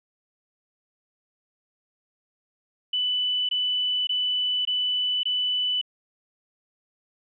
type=tone bursts; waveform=sine; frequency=2987 Hz; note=F#7; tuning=16 cents sharp; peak=-22 dBFS; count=5; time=2.93-5.814 s; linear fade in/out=5 ms; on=560 ms; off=21 ms; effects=none